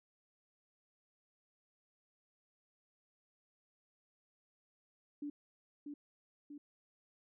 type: tone with echo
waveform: sine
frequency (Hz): 291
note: D4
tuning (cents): -16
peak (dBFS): -39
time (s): 5.22-5.3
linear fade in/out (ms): 5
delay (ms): 640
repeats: 2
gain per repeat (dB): -4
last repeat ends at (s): 6.58
effects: none